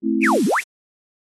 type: chord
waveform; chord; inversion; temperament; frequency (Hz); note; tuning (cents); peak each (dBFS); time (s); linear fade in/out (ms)
sine; A minor; none; just; 220 / 264 / 330; A3 / C4 / E4; 0 / +16 / +2; -21; 0.02-0.4; 50
type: exponential two-way sweep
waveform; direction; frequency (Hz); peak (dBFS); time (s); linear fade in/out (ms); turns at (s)
sine; down then up; 2880 to 180.2 to 2880; -15; 0.22-0.61; 20; 0.45
type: noise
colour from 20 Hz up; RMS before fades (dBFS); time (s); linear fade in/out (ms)
blue; -29; 0.23-0.64; 10
effects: low-pass 9000 Hz 12 dB/octave + AAC 32 kbps